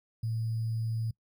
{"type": "tone with sample-and-hold", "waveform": "sine", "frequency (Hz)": 112.5, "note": "A2", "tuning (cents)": 39, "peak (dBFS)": -29, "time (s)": [0.23, 1.11], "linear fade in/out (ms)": 5, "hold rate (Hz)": 4900, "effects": ["noise-tail reverb RT60 0.1 s tail -23 dB re dry"]}